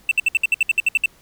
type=tone bursts; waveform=triangle; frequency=2672 Hz; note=E7; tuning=23 cents sharp; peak=-11 dBFS; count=12; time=0.09-1.059 s; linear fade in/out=2 ms; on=23 ms; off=63 ms; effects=pink hiss -53 dBFS RMS until 1.21 s